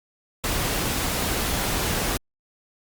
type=noise; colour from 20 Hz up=pink; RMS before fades=-25 dBFS; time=0.44-2.17 s; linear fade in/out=0 ms; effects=Opus 48 kbps